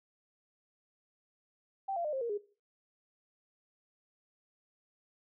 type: tone with pitch steps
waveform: sine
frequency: 779 / 686 / 604.2 / 532.1 / 468.6 / 412.7 Hz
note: G5 / F5 / D5 / C5 / A#4 / G#4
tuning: -11 / -31 / +49 / +29 / +9 / -11 cents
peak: -32 dBFS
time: 1.88-2.378 s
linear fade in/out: 10 ms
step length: 83 ms
effects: noise-tail reverb RT60 0.4 s tail -20 dB re dry